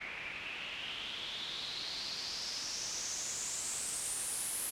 white noise with low-pass filter sweep, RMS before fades -40 dBFS, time 0-4.71 s, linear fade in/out 20 ms, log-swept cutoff 2200 to 11000 Hz, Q 5.1, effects none

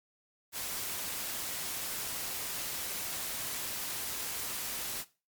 white noise, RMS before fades -37 dBFS, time 0.52-5.05 s, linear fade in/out 50 ms, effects noise-tail reverb RT60 0.3 s tail -17 dB re dry + MP3 96 kbps

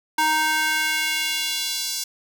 square tone with high-pass filter sweep, 311.1 Hz, D#4, in tune, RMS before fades -23 dBFS, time 0.18-2.04 s, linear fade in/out 5 ms, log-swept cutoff 930 to 5200 Hz, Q 1.6, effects none

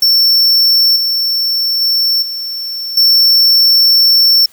square tone with level steps, 5420 Hz, E8, 47 cents sharp, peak -7 / -12 / -10 / -19 / -6 dBFS, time 0.02-4.46 s, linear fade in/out 5 ms, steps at 0.96 / 1.81 / 2.22 / 2.97 s, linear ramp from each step 5 ms, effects white hiss -45 dBFS RMS until 4.52 s

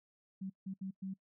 sine tone bursts at uneven times, 191 Hz, G3, 45 cents flat, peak -38 dBFS, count 4, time 0.41-0.5 / 0.66-0.74 / 0.81-0.91 / 1.02-1.14 s, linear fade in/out 10 ms, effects noise-tail reverb RT60 0.1 s tail -23 dB re dry

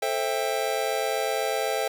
square chord, A minor seventh, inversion none, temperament just, 440 / 528 / 660 / 792 Hz, A4 / C5 / E5 / G5, 0 / +16 / +2 / +18 cents, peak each -31 dBFS, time 0.02-1.88 s, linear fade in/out 5 ms, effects 10-bit

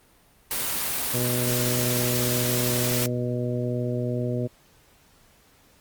white noise, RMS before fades -27 dBFS, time 0.51-3.06 s, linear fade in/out 0 ms
harmonic tone, 122.7 Hz, B2, 11 cents flat, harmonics 1 / 2 / 3 / 4 / 5, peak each -27 / -30 / -32 / -33 / -34 dBFS, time 1.13-4.48 s, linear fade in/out 20 ms
effects pink hiss -58 dBFS RMS until 5.8 s + Opus 32 kbps

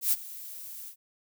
violet noise with ADSR envelope, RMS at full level -23 dBFS, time 0.01-0.96 s, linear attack 110 ms, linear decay 34 ms, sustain -19 dB, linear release 84 ms, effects none

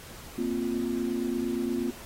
sine chord, Bb suspended second, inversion none, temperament equal, 233.1 / 261.6 / 349.2 Hz, Bb3 / C4 / F4, 0 / 0 / 0 cents, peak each -31 dBFS, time 0.38-1.91 s, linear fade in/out 5 ms, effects pink hiss -46 dBFS RMS until 2.05 s + AAC 48 kbps

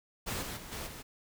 pink noise with level steps, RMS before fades -36 / -40 / -47 / -40 / -46 dBFS, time 0.26-1.03 s, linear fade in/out 20 ms, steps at 0.41 / 0.56 / 0.71 / 0.86 s, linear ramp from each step 20 ms, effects none

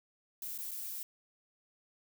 violet noise with dropouts, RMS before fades -41 dBFS, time 0.42-1.03 s, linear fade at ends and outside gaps 1 ms, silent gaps 0.578-0.586 / 0.71-0.715 s, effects none

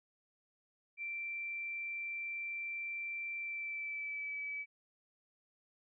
sine tone with pitch glide, 2349 to 2294 Hz, D7 to D7, 0 to -41 cents, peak -38 dBFS, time 0.97-4.66 s, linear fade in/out 50 ms, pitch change -41 cents, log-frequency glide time 3.37-4.38 s, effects none

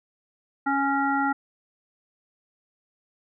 harmonic tone with a mistuned harmonic, 277.2 Hz, C#4, in tune, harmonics 1 / 3 / 5 / 7, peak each -26 / -25 / -26 / -35 dBFS, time 0.66-1.33 s, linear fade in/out 10 ms, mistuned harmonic 7, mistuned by -18 cents, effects none

